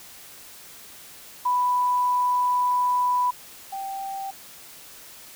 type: tone pair in turn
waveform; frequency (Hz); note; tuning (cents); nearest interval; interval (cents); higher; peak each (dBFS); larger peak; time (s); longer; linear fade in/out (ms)
sine; 990 / 781.1; B5 / G5; +4 / -6; major third; 410; first; -19 / -29; first; 1.45-3.31 / 3.72-4.31; first; 10
effects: white hiss -45 dBFS RMS until 5.35 s